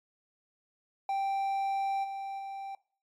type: tone with level steps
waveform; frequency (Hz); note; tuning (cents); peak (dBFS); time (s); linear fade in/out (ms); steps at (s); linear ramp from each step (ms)
triangle; 784; G5; 0; -26 / -33 / -35; 1.09-2.75; 2; 2.03 / 2.38; 20
effects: noise-tail reverb RT60 0.4 s tail -20 dB re dry + MP3 96 kbps